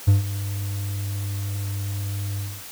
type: tone with ADSR envelope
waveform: triangle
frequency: 99.6 Hz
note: G2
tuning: 28 cents sharp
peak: -8 dBFS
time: 0.07-2.63 s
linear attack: 15 ms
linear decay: 140 ms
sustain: -15 dB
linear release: 240 ms
effects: white hiss -39 dBFS RMS until 2.71 s